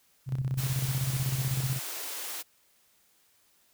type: tone with tremolo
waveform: sine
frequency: 131.2 Hz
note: C3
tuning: 5 cents sharp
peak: -25 dBFS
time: 0.26-1.8 s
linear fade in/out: 50 ms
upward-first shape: square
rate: 16 Hz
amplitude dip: 60%
type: high-pass noise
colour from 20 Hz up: white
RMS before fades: -37 dBFS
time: 0.57-2.43 s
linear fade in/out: 20 ms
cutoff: 280 Hz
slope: 96 dB/octave
effects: white hiss -66 dBFS RMS until 3.73 s